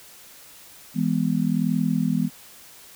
sine chord, E major, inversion none, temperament just, 164.81 / 206 / 247.2 Hz, E3 / G#3 / B3, 0 / -14 / +2 cents, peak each -24 dBFS, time 0.94-2.3 s, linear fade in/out 50 ms, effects white hiss -47 dBFS RMS until 2.95 s

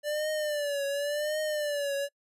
square tone with vibrato, 587.3 Hz, D5, in tune, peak -29 dBFS, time 0.03-2.09 s, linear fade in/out 50 ms, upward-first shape triangle, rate 0.91 Hz, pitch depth 96 cents each way, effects noise-tail reverb RT60 0.1 s tail -25 dB re dry + resampled to 32000 Hz

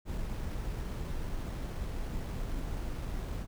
brown noise with sample-and-hold, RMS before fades -36 dBFS, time 0.05-3.47 s, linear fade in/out 50 ms, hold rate 7350 Hz, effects none

